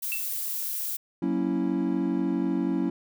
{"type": "noise", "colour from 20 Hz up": "violet", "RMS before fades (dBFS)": -31, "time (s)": [0.02, 0.97], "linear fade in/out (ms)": 10}
{"type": "tone with exponential decay", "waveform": "sine", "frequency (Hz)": 2656, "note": "E7", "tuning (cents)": 12, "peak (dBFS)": -27, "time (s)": [0.12, 0.3], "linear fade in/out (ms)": 0, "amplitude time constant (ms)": 38}
{"type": "chord", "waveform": "triangle", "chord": "F# dominant seventh", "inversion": "none", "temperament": "equal", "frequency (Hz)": [185, 233.1, 277.2, 329.6], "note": ["F#3", "A#3", "C#4", "E4"], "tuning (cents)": [0, 0, 0, 0], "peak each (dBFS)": [-28, -30, -26, -27], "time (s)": [1.22, 2.9], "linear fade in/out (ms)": 5}
{"effects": []}